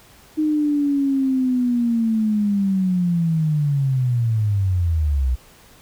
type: linear sweep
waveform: sine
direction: down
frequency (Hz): 310.6 to 60.4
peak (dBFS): -16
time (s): 0.37-5.36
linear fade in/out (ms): 20
effects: pink hiss -49 dBFS RMS until 5.81 s